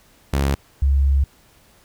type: tone pair in turn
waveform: sawtooth / sine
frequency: 69.3 / 68.86 Hz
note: C#2 / C#2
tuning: 0 / -11 cents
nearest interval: unison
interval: 11 cents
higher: first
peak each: -13 dBFS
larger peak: neither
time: 0.33-0.55 / 0.82-1.24 s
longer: second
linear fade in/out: 5 ms
effects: pink hiss -54 dBFS RMS until 1.84 s